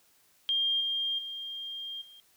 sine tone with level steps, 3206 Hz, G7, 38 cents sharp, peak -25 / -28 / -36 / -50 dBFS, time 0.49-2.2 s, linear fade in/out 0 ms, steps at 0.8 / 1.18 / 2.01 s, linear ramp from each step 10 ms, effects white hiss -65 dBFS RMS until 2.36 s

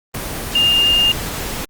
sine tone in noise, 2817 Hz, F7, 14 cents sharp, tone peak -11 dBFS, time 0.55-1.12 s, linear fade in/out 5 ms, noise pink, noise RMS -25 dBFS, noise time 0.14-1.65 s, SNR +11 dB, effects Opus 24 kbps

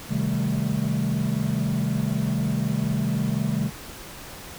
triangle chord, A half-diminished seventh, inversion first, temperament equal with one note detuned, 130.06 / 155.56 / 196 / 220 Hz, C3 / Eb3 / G3 / A3, -10 / 0 / 0 / 0 cents, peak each -25 dBFS, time 0.08-3.71 s, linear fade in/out 50 ms, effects tanh soft clip ceiling -12 dBFS + pink hiss -40 dBFS RMS until 4.58 s

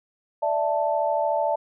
sine chord, D suspended second, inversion none, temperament just, 587.3 / 660.7 / 881 Hz, D5 / E5 / A5, 0 / +4 / +2 cents, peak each -25 dBFS, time 0.42-1.56 s, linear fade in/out 10 ms, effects none

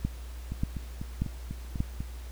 two click trains, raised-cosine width 5 ms, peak -22 / -15 dBFS, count 7 / 4, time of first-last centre 0.52-2.005 / 0.05-1.804 s, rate 4.04 / 1.71 Hz, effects added 60 Hz sine -38 dBFS peak until 2.31 s + pink hiss -52 dBFS RMS until 2.31 s

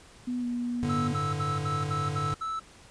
sine tone with pitch glide, 246.9 to 241.8 Hz, B3 to B3, 0 to -36 cents, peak -28 dBFS, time 0.27-1.13 s, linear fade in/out 10 ms, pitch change -36 cents, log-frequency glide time 0.4-0.45 s
square chord, G suspended second, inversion none, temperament equal, 98 / 110 / 146.83 Hz, G2 / A2 / D3, 0 / 0 / 0 cents, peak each -36 / -38 / -32 dBFS, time 0.83-2.34 s, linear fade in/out 0 ms
triangle tone bursts, 1313 Hz, E6, 7 cents flat, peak -28 dBFS, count 7, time 0.89-2.598 s, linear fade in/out 10 ms, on 190 ms, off 63 ms
effects pink hiss -53 dBFS RMS until 2.9 s + resampled to 22050 Hz

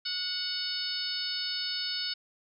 harmonic tone with a mistuned harmonic, 740 Hz, F#5, in tune, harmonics 2 / 3 / 4 / 5 / 6 / 7, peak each -42 / -45 / -39 / -38 / -34 / -37 dBFS, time 0.05-2.14 s, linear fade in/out 10 ms, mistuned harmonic 2, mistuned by -28 cents, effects none

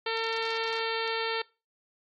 harmonic tone, 451.9 Hz, A4, 46 cents sharp, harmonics 1 / 2 / 3 / 4 / 5 / 6 / 7 / 8 / 9 / 10, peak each -32 / -35 / -37 / -38 / -39 / -40 / -40 / -41 / -42 / -42 dBFS, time 0.06-1.42 s, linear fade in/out 5 ms, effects noise-tail reverb RT60 0.3 s tail -23 dB re dry + AAC 64 kbps

